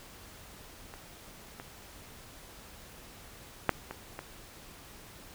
clicks, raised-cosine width 0.5 ms, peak -29 / -27 / -8 / -23 / -23 dBFS, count 5, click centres 0.939 / 1.599 / 3.693 / 3.91 / 4.191 s, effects pink hiss -51 dBFS RMS until 5.34 s

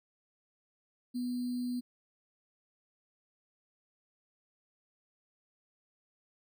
sine tone with sample-and-hold, 246.7 Hz, B3, 2 cents flat, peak -32 dBFS, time 1.14-1.81 s, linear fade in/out 20 ms, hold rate 4410 Hz, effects none

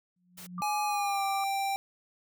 sine tone with exponential growth, 178.8 Hz, F3, 41 cents sharp, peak -34 dBFS, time 0.16-0.61 s, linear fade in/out 5 ms, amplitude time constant 97 ms
white noise, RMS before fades -46 dBFS, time 0.37-0.47 s, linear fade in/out 10 ms
sine tone, 1182 Hz, D6, 11 cents sharp, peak -35 dBFS, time 0.58-1.44 s, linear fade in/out 2 ms
square tone with pitch glide, 837 to 785.5 Hz, G#5 to G5, +13 to +3 cents, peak -29 dBFS, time 0.62-1.76 s, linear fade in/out 0 ms, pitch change -110 cents, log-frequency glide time 0.85-1.23 s
effects none

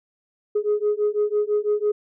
sine beating tone pair, 415.3 / 421.3 Hz, G#4 / G#4, 0 / +25 cents, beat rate 6 Hz, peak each -21 dBFS, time 0.55-1.92 s, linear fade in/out 10 ms, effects tanh soft clip ceiling -14 dBFS

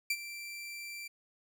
sawtooth tone with ADSR envelope, 2349 Hz, D7, in tune, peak -24 dBFS, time 0.1-1.08 s, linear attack 5 ms, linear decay 53 ms, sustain -14 dB, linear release 10 ms, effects none

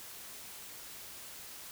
silence, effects white hiss -48 dBFS RMS until 1.71 s

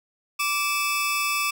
sawtooth tone pair together, 1165 / 2615 Hz, D6 / E7, -14 / -15 cents, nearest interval octave + major second, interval 1399 cents, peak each -22 dBFS, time 0.39-1.51 s, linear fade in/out 10 ms, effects none

